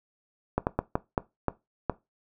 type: slowing click train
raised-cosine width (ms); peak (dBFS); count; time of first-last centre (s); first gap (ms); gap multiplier
1; -10; 7; 0.58-1.897; 89; 1.36
effects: noise-tail reverb RT60 0.2 s tail -18 dB re dry